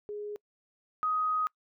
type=tone pair in turn; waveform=sine; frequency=415.9 / 1253.9 Hz; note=G#4 / D#6; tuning=+2 / +13 cents; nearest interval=octave + perfect fifth; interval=1911 cents; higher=second; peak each=-35 / -26 dBFS; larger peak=second; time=0.09-0.36 / 1.03-1.47 s; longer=second; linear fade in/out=0 ms; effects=noise-tail reverb RT60 0.1 s tail -26 dB re dry